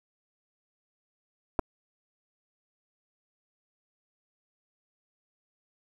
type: clicks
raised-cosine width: 1 ms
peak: -12 dBFS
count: 2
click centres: 1.591 / 1.594 s
effects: 8-bit